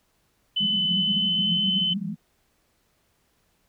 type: tone with pitch glide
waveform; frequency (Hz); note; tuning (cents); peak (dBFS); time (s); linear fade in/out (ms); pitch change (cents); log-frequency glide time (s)
sine; 3016 to 3044; F#7 to F#7; +32 to +48; -21; 0.56-1.94; 10; +16; 0.9-1.52
type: band-pass noise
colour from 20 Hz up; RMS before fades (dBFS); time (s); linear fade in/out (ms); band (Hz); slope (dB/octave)
white; -30; 0.6-2.16; 20; 170 to 210; 96
effects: pink hiss -68 dBFS RMS until 3.68 s